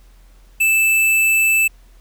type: tone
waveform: square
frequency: 2637 Hz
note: E7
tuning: in tune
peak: -13 dBFS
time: 0.6-1.68 s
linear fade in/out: 10 ms
effects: added 42 Hz sine -44 dBFS peak until 2 s + pink hiss -56 dBFS RMS until 2 s